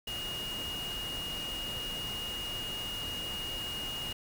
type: tone in noise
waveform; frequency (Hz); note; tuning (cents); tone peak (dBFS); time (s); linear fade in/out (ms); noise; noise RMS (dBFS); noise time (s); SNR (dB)
sine; 2862; F7; +42; -36; 0.07-4.13; 5; pink; -42; 0.07-4.13; +3
effects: none